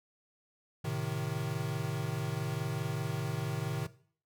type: chord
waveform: square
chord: A diminished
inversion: none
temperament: equal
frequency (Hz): 110 / 130.81 / 155.56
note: A2 / C3 / Eb3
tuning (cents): 0 / 0 / 0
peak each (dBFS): -39 / -37 / -37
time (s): 0.84-3.87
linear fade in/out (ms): 10
effects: noise-tail reverb RT60 0.5 s tail -17 dB re dry